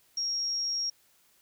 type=tone; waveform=sine; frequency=5588 Hz; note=F8; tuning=in tune; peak=-28 dBFS; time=0.17-0.9 s; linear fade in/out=5 ms; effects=white hiss -65 dBFS RMS until 1.41 s